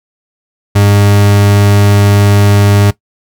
40% pulse tone, 101.6 Hz, G#2, 38 cents flat, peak -4 dBFS, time 0.75-2.91 s, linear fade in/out 10 ms, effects noise-tail reverb RT60 0.1 s tail -17 dB re dry

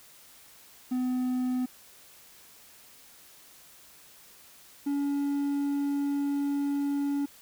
triangle tone pair in turn, 252.5 / 283.4 Hz, B3 / C#4, +39 / +38 cents, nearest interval major second, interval 199 cents, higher second, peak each -24 dBFS, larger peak neither, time 0.91-1.66 / 4.86-7.26 s, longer second, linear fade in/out 10 ms, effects white hiss -54 dBFS RMS until 7.41 s

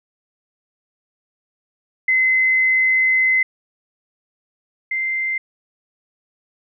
sine tone pair in turn, 2049 / 2084 Hz, C7 / C7, -37 / -7 cents, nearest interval unison, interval 30 cents, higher second, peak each -13 / -19 dBFS, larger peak first, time 2.08-3.43 / 4.91-5.38 s, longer first, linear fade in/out 5 ms, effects none

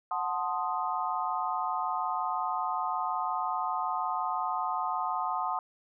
sine chord, F# diminished seventh, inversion none, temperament equal with one note detuned, 734.5 / 880 / 1046.5 / 1244.5 Hz, F#5 / A5 / C6 / Eb6, -13 / 0 / 0 / 0 cents, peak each -34 dBFS, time 0.11-5.59 s, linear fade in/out 2 ms, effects none

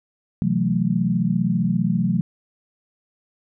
sine chord, F# half-diminished seventh, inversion second, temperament equal with one note detuned, 127.68 / 164.81 / 185 / 220 Hz, C3 / E3 / F#3 / A3, -42 / 0 / 0 / 0 cents, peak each -26 / -23 / -21 / -24 dBFS, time 0.42-2.21 s, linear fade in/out 0 ms, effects none

